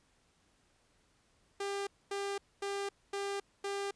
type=tone bursts; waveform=sawtooth; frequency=398.9 Hz; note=G4; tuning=30 cents sharp; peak=-31 dBFS; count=5; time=1.6-3.91 s; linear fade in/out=5 ms; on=270 ms; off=240 ms; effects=pink hiss -71 dBFS RMS until 3.95 s + resampled to 22050 Hz